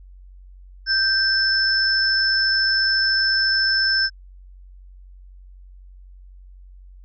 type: tone pair together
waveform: sine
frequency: 1568 / 5277 Hz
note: G6 / E8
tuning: 0 / +1 cents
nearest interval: octave + major sixth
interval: 2101 cents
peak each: -19 dBFS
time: 0.86-4.1 s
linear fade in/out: 50 ms
effects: added 46 Hz sine -41 dBFS peak until 7.04 s